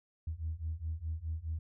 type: beating tone pair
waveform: sine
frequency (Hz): 77.78 / 82.58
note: D#2 / E2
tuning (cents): 0 / +4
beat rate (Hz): 4.8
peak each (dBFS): -38 / -37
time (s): 0.27-1.59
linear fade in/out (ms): 5
effects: tanh soft clip ceiling -28 dBFS